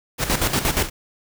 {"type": "noise with tremolo", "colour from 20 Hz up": "pink", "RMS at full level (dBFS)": -19, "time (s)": [0.18, 0.9], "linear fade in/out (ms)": 50, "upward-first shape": "square", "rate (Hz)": 8.5, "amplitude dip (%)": 65, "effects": []}